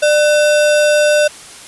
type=tone with sample-and-hold; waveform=sine; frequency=597 Hz; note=D5; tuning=28 cents sharp; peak=-8 dBFS; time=0.02-1.28 s; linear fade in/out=10 ms; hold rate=2100 Hz; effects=white hiss -35 dBFS RMS until 1.67 s + resampled to 24000 Hz